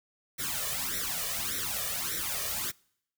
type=noise with flanger; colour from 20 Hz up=white; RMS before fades=-33 dBFS; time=0.38-2.72 s; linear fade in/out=20 ms; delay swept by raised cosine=0.52 to 1.72 ms; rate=1.7 Hz; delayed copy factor=+0.9; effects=noise-tail reverb RT60 0.7 s tail -26 dB re dry